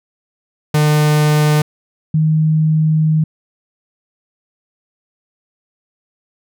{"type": "tone pair in turn", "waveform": ["45% pulse", "sine"], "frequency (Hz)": [150.8, 156.51], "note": ["D3", "D#3"], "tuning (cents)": [46, 11], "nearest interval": "minor second", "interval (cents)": 65, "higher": "second", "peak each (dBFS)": -10, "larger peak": "neither", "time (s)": [[0.74, 1.62], [2.14, 3.24]], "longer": "second", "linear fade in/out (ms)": 5, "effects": []}